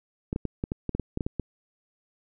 clicks, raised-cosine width 3 ms, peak -15 dBFS, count 12, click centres 0.329 / 0.361 / 0.453 / 0.639 / 0.719 / 0.893 / 0.95 / 0.997 / 1.174 / 1.208 / 1.265 / 1.397 s, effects none

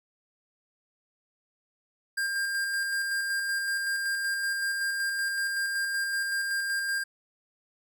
square tone with tremolo, 1601 Hz, G6, 36 cents sharp, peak -27 dBFS, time 2.17-7.04 s, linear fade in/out 10 ms, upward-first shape square, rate 5.3 Hz, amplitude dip 25%, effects none

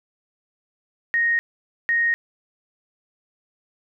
sine tone pair in turn, 1864.7 / 1864.7 Hz, A#6 / A#6, 0 / 0 cents, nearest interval unison, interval 0 cents, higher neither, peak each -17 dBFS, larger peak neither, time 1.14-1.39 / 1.89-2.14 s, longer neither, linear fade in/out 0 ms, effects none

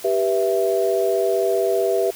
sine chord, E minor, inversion first, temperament equal with one note detuned, 392 / 487.6 / 659.3 Hz, G4 / B4 / E5, 0 / -22 / 0 cents, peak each -20 / -23 / -21 dBFS, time 0.04-2.11 s, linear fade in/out 10 ms, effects white hiss -39 dBFS RMS until 2.15 s

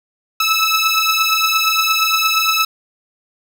15% pulse beating tone pair, 1300 / 1308.6 Hz, E6 / E6, -24 / -13 cents, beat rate 8.6 Hz, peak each -10 dBFS, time 0.4-2.65 s, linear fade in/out 5 ms, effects none

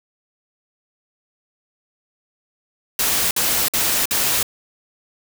white noise bursts, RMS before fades -19 dBFS, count 4, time 2.99-4.429 s, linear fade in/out 2 ms, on 320 ms, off 53 ms, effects none

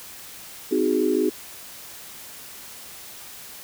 sine chord, Ab dominant seventh, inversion first, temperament equal with one note detuned, 256.8 / 311.1 / 370 / 415.3 Hz, C4 / Eb4 / Gb4 / Ab4, -32 / 0 / 0 / 0 cents, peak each -26 / -24 / -23 / -24 dBFS, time 0.71-1.3 s, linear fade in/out 10 ms, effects white hiss -41 dBFS RMS until 3.63 s

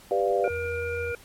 sine chord, G dominant seventh, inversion none, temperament equal with one note detuned, 393.6 / 493.9 / 587.3 / 698.5 Hz, G4 / B4 / D5 / F5, +7 / 0 / 0 / 0 cents, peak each -26 / -26 / -27 / -27 dBFS, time 0.11-0.48 s, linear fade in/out 2 ms
harmonic tone, 476 Hz, A#4, 36 cents sharp, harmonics 1 / 3 / 5, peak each -29 / -34 / -36 dBFS, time 0.44-1.15 s, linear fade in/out 2 ms
sine tone with vibrato, 85.4 Hz, F2, 38 cents flat, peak -35 dBFS, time 0.5-1.12 s, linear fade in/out 5 ms, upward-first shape triangle, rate 2.9 Hz, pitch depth 9 cents each way
effects pink hiss -51 dBFS RMS until 1.24 s + MP3 64 kbps

